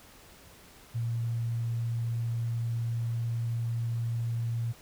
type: tone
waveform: sine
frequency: 116.54 Hz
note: A#2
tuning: in tune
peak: -28 dBFS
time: 0.94-4.73 s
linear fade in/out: 20 ms
effects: pink hiss -54 dBFS RMS until 4.81 s